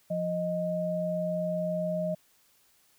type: tone pair together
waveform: sine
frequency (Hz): 174.63 / 622.3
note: F3 / D#5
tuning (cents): 0 / 0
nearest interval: octave + minor seventh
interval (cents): 2200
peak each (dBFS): -32 / -29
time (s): 0.1-2.15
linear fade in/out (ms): 10
effects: white hiss -65 dBFS RMS until 2.98 s